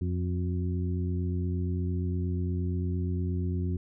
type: harmonic tone with a mistuned harmonic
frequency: 88.6 Hz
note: F2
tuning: 25 cents sharp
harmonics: 1 / 2 / 3 / 4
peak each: -28 / -34 / -38 / -40 dBFS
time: 0.01-3.77 s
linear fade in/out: 5 ms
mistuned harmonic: 4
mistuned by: +36 cents
effects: none